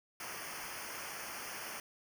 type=noise with comb filter; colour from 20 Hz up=pink; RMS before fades=-44 dBFS; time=0.2-1.8 s; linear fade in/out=2 ms; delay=0.26 ms; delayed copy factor=-0.95; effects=none